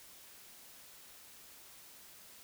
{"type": "silence", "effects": ["white hiss -56 dBFS RMS until 2.43 s"]}